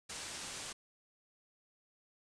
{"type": "low-pass noise", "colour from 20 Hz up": "white", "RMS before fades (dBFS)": -45, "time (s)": [0.09, 0.73], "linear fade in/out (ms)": 10, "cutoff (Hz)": 9200, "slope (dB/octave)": 48, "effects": []}